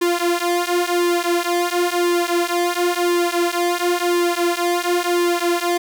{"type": "tone with flanger", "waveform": "sawtooth", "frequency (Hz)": 349.2, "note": "F4", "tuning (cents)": 0, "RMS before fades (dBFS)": -19, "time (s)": [0.01, 5.78], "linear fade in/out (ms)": 10, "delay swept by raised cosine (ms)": [1.5, 6.5], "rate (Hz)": 0.96, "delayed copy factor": -0.95, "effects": []}